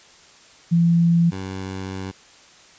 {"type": "tone pair in turn", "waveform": ["sine", "15% pulse"], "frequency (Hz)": [169.3, 95.02], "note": ["E3", "F#2"], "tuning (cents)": [46, 47], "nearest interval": "minor seventh", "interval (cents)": 999, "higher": "first", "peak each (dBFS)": [-13, -22], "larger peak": "first", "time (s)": [[0.71, 1.31], [1.31, 2.12]], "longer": "second", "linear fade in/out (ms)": 20, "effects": ["white hiss -49 dBFS RMS until 2.78 s", "resampled to 16000 Hz"]}